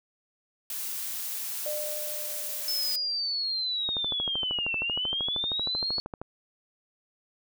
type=noise; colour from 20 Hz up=blue; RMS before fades=-34 dBFS; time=0.7-2.96 s; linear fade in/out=2 ms
type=tone with exponential decay; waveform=sine; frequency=600 Hz; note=D5; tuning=37 cents sharp; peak=-30 dBFS; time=1.66-3.55 s; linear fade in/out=2 ms; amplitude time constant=410 ms
type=linear two-way sweep; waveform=sine; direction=down then up; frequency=5274 to 2637 to 4428 Hz; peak=-27 dBFS; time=2.68-6 s; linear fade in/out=0 ms; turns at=4.77 s
type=click train; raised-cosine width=1 ms; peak=-22 dBFS; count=31; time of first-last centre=3.89-6.216 s; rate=12.9 Hz
effects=none